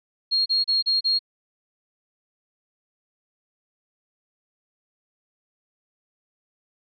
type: tone bursts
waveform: sine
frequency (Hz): 4274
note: C8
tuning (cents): +36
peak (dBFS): -18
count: 5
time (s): 0.31-1.192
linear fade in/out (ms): 20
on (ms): 150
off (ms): 33
effects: none

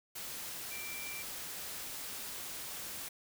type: tone in noise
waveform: sine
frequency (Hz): 2349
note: D7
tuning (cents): 0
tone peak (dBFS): -44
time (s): 0.71-1.23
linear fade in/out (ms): 10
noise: white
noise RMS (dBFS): -43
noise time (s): 0.15-3.09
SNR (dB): -4
effects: none

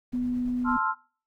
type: noise with tremolo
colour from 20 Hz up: brown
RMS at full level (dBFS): -43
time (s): 0.12-0.79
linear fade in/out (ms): 5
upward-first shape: sine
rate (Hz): 8.9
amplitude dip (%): 35
type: tone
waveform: sine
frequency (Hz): 247.3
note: B3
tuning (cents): +3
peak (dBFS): -25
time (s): 0.13-0.77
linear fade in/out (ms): 10
type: chord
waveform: sine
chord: F major seventh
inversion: first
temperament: equal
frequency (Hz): 880 / 1046.5 / 1318.5 / 1396.9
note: A5 / C6 / E6 / F6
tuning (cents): 0 / 0 / 0 / 0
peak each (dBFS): -30 / -28 / -30 / -29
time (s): 0.64-0.95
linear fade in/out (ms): 50
effects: noise-tail reverb RT60 0.5 s tail -26 dB re dry

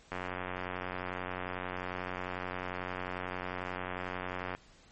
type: click train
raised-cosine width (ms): 0.5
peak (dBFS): -21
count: 405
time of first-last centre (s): 0.12-4.55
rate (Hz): 91.2
effects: pink hiss -60 dBFS RMS until 4.91 s + MP3 32 kbps

